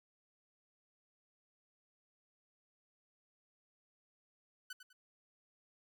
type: tone with echo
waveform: sawtooth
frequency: 1499 Hz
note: F#6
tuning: 22 cents sharp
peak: -40 dBFS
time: 4.7-4.73 s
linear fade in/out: 5 ms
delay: 100 ms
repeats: 2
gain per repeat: -10 dB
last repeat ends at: 4.93 s
effects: none